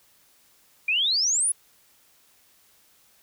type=exponential sweep; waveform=sine; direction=up; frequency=2358 to 10620 Hz; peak=-20 dBFS; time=0.88-1.52 s; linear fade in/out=5 ms; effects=white hiss -60 dBFS RMS until 3.22 s